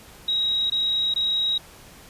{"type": "tone bursts", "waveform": "sine", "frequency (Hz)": 3817, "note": "A#7", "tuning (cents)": 40, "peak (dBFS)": -20, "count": 3, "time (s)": [0.28, 1.58], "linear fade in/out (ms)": 5, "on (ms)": 420, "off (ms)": 20, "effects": ["pink hiss -47 dBFS RMS until 2.09 s", "resampled to 32000 Hz"]}